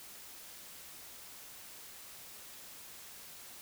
silence, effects white hiss -51 dBFS RMS until 3.61 s

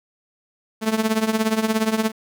sawtooth tone with tremolo, 220 Hz, A3, in tune, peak -11 dBFS, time 0.81-2.12 s, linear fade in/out 50 ms, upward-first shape triangle, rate 17 Hz, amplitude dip 85%, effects 8-bit

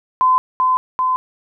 sine tone with echo, 1023 Hz, C6, 39 cents flat, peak -10 dBFS, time 0.21-0.38 s, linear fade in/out 0 ms, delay 390 ms, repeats 2, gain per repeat -2 dB, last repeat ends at 1.16 s, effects none

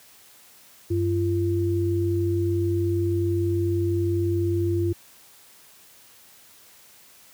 sine tone pair together, 96.14 / 342.6 Hz, G2 / F4, -33 / -33 cents, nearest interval octave + minor seventh, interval 2200 cents, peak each -23 dBFS, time 0.9-4.93 s, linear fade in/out 10 ms, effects white hiss -52 dBFS RMS until 7.33 s + high-pass 60 Hz 12 dB/octave

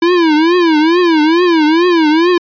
square tone with vibrato, 329.6 Hz, E4, in tune, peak -8 dBFS, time 0.02-2.38 s, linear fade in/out 5 ms, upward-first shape triangle, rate 2.3 Hz, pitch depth 180 cents each way, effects resampled to 11025 Hz

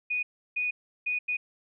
sine tone bursts at uneven times, 2473 Hz, D#7, 11 cents flat, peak -26 dBFS, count 4, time 0.1-0.23 / 0.56-0.71 / 1.06-1.19 / 1.28-1.37 s, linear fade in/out 10 ms, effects none

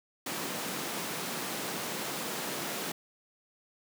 pink high-pass noise, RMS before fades -36 dBFS, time 0.26-2.92 s, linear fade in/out 5 ms, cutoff 170 Hz, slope 24 dB/octave, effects none

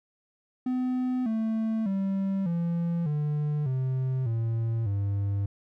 triangle tone with pitch steps, 253.3 / 221.8 / 194.2 / 170.04 / 148.88 / 130.36 / 114.14 / 99.94 Hz, B3 / A3 / G3 / F3 / D3 / C3 / A#2 / G2, +44 / +14 / -16 / -46 / +24 / -6 / -36 / +34 cents, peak -23 dBFS, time 0.66-5.46 s, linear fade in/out 5 ms, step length 600 ms, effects none

